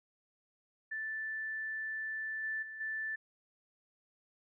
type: tone with level steps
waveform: sine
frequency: 1760 Hz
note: A6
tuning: in tune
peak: -36 / -34 / -43 / -35 dBFS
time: 0.91-3.16 s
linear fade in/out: 10 ms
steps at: 2.43 / 2.62 / 2.8 s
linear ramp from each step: 10 ms
effects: none